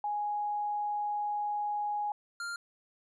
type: tone pair in turn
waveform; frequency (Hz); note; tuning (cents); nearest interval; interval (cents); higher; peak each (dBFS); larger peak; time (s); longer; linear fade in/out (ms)
sine / square; 830.6 / 1396.9; G#5 / F6; 0 / 0; major sixth; 900; second; -30 / -36; first; 0.04-2.12 / 2.4-2.56; first; 2
effects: resampled to 22050 Hz